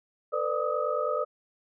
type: tone cluster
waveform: sine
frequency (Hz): 456.7 / 506 / 593 / 1221 / 1270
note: A#4 / B4 / D5 / D#6 / D#6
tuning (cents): -36 / +42 / +17 / -33 / +35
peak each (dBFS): -34 / -31 / -30 / -37 / -32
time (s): 0.32-1.25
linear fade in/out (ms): 20
effects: none